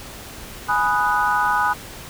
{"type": "chord", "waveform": "sine", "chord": "G# minor seventh", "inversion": "none", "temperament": "equal with one note detuned", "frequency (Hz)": [834, 987.8, 1244.5, 1480], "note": ["G#5", "B5", "D#6", "F#6"], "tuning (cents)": [7, 0, 0, 0], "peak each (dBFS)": -22, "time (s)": [0.68, 1.74], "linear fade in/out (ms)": 20, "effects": ["pink hiss -37 dBFS RMS until 2.09 s"]}